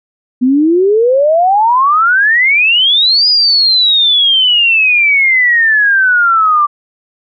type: exponential two-way sweep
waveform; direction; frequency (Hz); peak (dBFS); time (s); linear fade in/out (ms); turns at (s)
sine; up then down; 244.1 to 4978 to 1167; -6; 0.41-6.67; 20; 3.28
effects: none